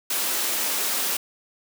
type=high-pass noise; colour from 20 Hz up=white; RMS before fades=-25 dBFS; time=0.1-1.17 s; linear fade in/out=5 ms; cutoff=230 Hz; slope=24 dB/octave; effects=none